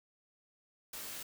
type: noise with comb filter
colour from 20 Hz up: white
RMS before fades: -44 dBFS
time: 0.93-1.23 s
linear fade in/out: 5 ms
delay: 17 ms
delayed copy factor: -0.95
effects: none